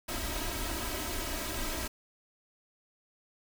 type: noise with comb filter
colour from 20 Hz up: pink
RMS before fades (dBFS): -35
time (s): 0.08-1.88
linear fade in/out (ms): 10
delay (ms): 3.1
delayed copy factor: +0.85
effects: none